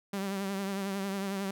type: tone with vibrato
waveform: sawtooth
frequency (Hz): 196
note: G3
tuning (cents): 0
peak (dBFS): -28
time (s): 0.13-1.51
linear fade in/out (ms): 5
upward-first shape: triangle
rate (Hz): 11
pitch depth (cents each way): 53
effects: none

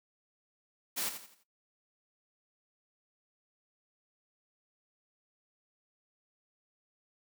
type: noise with echo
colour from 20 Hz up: white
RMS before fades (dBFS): -34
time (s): 0.96-1.1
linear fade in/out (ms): 20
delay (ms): 85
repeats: 4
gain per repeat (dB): -9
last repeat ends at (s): 1.44
effects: noise-tail reverb RT60 0.2 s tail -21 dB re dry + high-pass 200 Hz 12 dB/octave

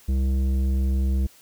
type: tone with tanh clipping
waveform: triangle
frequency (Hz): 66.1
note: C2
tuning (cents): +18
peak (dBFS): -21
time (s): 0.08-1.27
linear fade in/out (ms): 10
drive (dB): 15
effects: white hiss -53 dBFS RMS until 1.41 s

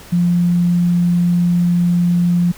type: tone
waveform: sine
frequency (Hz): 174.61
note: F3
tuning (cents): 0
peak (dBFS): -11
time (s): 0.12-2.52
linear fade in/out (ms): 10
effects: pink hiss -39 dBFS RMS until 2.57 s

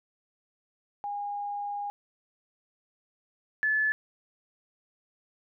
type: tone pair in turn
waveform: sine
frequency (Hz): 816 / 1729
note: G#5 / A6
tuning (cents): -31 / -31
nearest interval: octave + minor second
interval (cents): 1300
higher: second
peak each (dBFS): -31 / -23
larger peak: second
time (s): 1.04-1.9 / 3.63-3.92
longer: first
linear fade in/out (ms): 0
effects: none

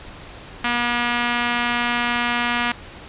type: tone with notch filter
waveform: 5% pulse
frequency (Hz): 240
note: B3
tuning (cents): -49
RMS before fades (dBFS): -21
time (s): 0.64-2.72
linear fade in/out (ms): 5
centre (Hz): 520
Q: 1.7
effects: pink hiss -39 dBFS RMS until 3.08 s + resampled to 8000 Hz

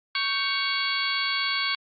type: harmonic tone with a mistuned harmonic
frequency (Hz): 557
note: C#5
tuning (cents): +8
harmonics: 2 / 3 / 4 / 5 / 6 / 7 / 8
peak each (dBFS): -32 / -32 / -29 / -36 / -31 / -36 / -30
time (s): 0.15-1.75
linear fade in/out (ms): 2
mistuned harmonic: 3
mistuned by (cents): -120
effects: Opus 48 kbps

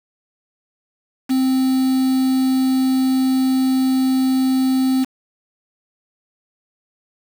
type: tone with quantisation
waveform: triangle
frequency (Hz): 261.6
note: C4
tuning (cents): 0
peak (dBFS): -12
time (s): 1.29-5.05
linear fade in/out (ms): 20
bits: 5
effects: none

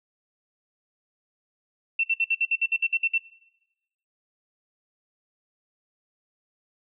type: tone bursts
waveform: sine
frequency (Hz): 2697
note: E7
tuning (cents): +39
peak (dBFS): -20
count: 12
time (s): 1.99-3.18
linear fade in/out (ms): 5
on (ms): 46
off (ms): 58
effects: noise-tail reverb RT60 1.0 s tail -21 dB re dry

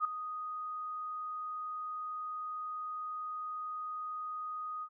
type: tone with ADSR envelope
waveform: sine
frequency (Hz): 1244.5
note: D#6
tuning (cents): 0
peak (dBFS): -25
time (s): 0-4.89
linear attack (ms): 48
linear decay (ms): 4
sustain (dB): -12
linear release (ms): 64
effects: none

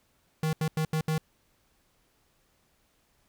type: tone bursts at uneven times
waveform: square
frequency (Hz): 157.2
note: D#3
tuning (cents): +18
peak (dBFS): -26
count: 5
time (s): 0.43-0.53 / 0.61-0.68 / 0.77-0.85 / 0.93-1.01 / 1.08-1.18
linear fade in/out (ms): 2
effects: pink hiss -69 dBFS RMS until 3.28 s

